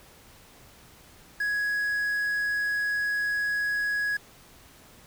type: tone with quantisation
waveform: triangle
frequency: 1669 Hz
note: G#6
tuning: 8 cents sharp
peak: -23 dBFS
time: 1.4-4.17 s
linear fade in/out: 5 ms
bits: 8
effects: pink hiss -53 dBFS RMS until 5.06 s